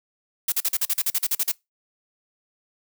blue noise bursts, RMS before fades -22 dBFS, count 13, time 0.48-1.517 s, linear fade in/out 5 ms, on 41 ms, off 42 ms, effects noise-tail reverb RT60 0.2 s tail -24 dB re dry

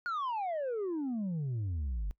sine exponential sweep, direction down, 1459 to 46 Hz, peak -29 dBFS, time 0.06-2.11 s, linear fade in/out 0 ms, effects noise-tail reverb RT60 0.1 s tail -23 dB re dry + tanh soft clip ceiling -31 dBFS

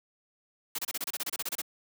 white noise bursts, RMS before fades -33 dBFS, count 14, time 0.75-1.617 s, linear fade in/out 5 ms, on 35 ms, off 29 ms, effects high-pass 200 Hz 12 dB/octave

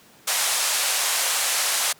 white band-pass noise, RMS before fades -23 dBFS, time 0.27-1.93 s, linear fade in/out 10 ms, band 560 to 11000 Hz, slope 24 dB/octave, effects pink hiss -52 dBFS RMS until 1.99 s + high-pass 150 Hz 12 dB/octave

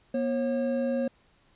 triangle tone pair together, 240.6 / 541.7 Hz, B3 / C#5, -45 / -40 cents, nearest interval octave + major second, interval 1405 cents, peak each -26 dBFS, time 0.14-1.08 s, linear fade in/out 5 ms, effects pink hiss -64 dBFS RMS until 1.55 s + resampled to 8000 Hz

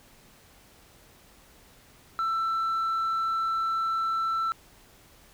sine tone, 1333 Hz, E6, 19 cents sharp, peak -22 dBFS, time 2.19-4.52 s, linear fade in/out 0 ms, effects tanh soft clip ceiling -24 dBFS + pink hiss -56 dBFS RMS until 5.33 s

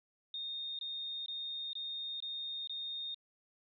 sine tone bursts, 3679 Hz, A#7, 24 cents flat, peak -38 dBFS, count 6, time 0.34-3.145 s, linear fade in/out 2 ms, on 450 ms, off 21 ms, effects none

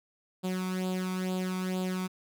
sawtooth tone with flanger, 185 Hz, F#3, in tune, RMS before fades -32 dBFS, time 0.43-2.08 s, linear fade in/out 20 ms, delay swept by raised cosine 0.25 to 0.87 ms, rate 2.2 Hz, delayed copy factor +0.7, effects none

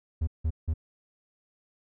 triangle tone bursts, 79.2 Hz, D#2, 31 cents sharp, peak -22 dBFS, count 3, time 0.21-0.739 s, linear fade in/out 10 ms, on 63 ms, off 170 ms, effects none

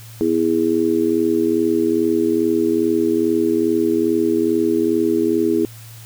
sine chord, E major, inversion second, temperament just, 247.2 / 329.6 / 412 Hz, B3 / E4 / G#4, +2 / 0 / -14 cents, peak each -22 / -17 / -19 dBFS, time 0.21-5.65 s, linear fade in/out 0 ms, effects added 113 Hz sine -37 dBFS peak until 6.05 s + white hiss -43 dBFS RMS until 6.05 s

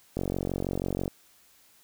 click train, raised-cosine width 2 ms, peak -16 dBFS, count 43, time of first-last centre 0.17-1.079 s, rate 46.2 Hz, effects white hiss -60 dBFS RMS until 1.83 s

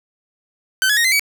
sawtooth tone with pitch steps, 1533 / 1691.2 / 1865.7 / 2058 / 2271 Hz, G6 / G#6 / A#6 / C7 / C#7, -39 / +31 / +1 / -29 / +41 cents, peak -10 dBFS, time 0.82-1.195 s, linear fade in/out 0 ms, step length 75 ms, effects 8-bit

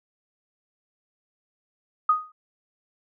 sine tone with exponential decay, 1244.5 Hz, D#6, in tune, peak -13 dBFS, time 2.09-2.32 s, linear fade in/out 5 ms, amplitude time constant 48 ms, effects none

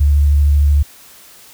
sine tone with vibrato, 72.3 Hz, D2, 27 cents flat, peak -8 dBFS, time 0-0.83 s, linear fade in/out 10 ms, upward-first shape sine, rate 13 Hz, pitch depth 20 cents each way, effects white hiss -42 dBFS RMS until 1.53 s

